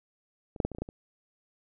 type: clicks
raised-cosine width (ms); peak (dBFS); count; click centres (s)
2; -29 / -12 / -15 / -26 / -28 / -25 / -18 / -29; 8; 0.562 / 0.602 / 0.65 / 0.717 / 0.749 / 0.785 / 0.82 / 0.889
effects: none